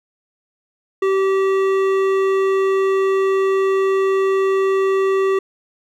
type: tone with hard clipping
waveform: sine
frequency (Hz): 386.1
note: G4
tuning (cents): -26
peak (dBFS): -16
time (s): 1.02-5.39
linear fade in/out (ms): 5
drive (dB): 12
effects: none